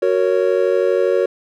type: chord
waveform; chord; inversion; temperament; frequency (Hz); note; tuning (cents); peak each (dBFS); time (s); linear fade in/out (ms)
triangle; F# major; none; just; 370 / 462.5 / 555; F#4 / A#4 / C#5; 0 / -14 / +2; -16; 0.02-1.26; 5
effects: none